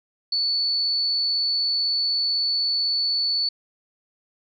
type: tone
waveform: sine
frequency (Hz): 4458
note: C#8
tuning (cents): +9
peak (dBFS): -20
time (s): 0.32-3.49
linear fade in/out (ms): 5
effects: none